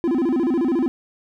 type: tone with vibrato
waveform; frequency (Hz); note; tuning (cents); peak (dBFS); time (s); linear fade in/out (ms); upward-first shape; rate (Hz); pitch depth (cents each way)
triangle; 294.8; D4; +7; -15; 0.04-0.88; 0; square; 14; 250
effects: none